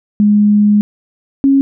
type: tone pair in turn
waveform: sine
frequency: 207.7 / 273.8 Hz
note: G#3 / C#4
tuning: 0 / -21 cents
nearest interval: perfect fourth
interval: 479 cents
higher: second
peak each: -6 dBFS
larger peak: neither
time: 0.2-0.81 / 1.44-1.61 s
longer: first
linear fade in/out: 0 ms
effects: none